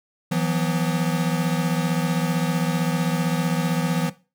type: chord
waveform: square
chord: E suspended second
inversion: none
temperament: equal with one note detuned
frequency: 164.81 / 180.35 / 246.9 Hz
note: E3 / F#3 / B3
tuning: 0 / -44 / 0 cents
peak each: -24 / -24 / -29 dBFS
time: 0.31-4.1 s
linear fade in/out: 10 ms
effects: noise-tail reverb RT60 0.3 s tail -17 dB re dry